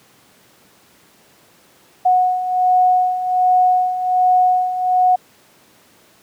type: beating tone pair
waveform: sine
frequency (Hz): 732 / 733.3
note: F#5 / F#5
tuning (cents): -19 / -16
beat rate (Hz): 1.3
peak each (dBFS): -19 / -13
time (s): 2.05-5.16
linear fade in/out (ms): 10
effects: pink hiss -51 dBFS RMS until 6.22 s + high-pass 150 Hz 12 dB/octave